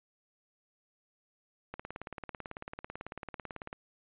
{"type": "click train", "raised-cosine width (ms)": 0.5, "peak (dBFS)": -25, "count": 37, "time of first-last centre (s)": [1.74, 3.729], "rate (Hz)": 18.1, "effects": ["resampled to 8000 Hz"]}